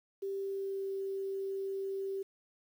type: tone with pitch glide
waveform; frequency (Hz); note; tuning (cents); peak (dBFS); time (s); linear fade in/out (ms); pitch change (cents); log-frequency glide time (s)
sine; 392 to 389.1; G4 to G4; 0 to -13; -34; 0.22-2.23; 10; -13; 0.42-0.92
effects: 10-bit